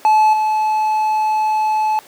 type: tone with level steps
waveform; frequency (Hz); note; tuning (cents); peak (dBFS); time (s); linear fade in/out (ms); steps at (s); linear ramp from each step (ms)
triangle; 863; A5; -34; -7 / -12; 0.05-1.99; 0; 0.33; 5
effects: pink hiss -43 dBFS RMS until 2.07 s + high-pass 300 Hz 12 dB/octave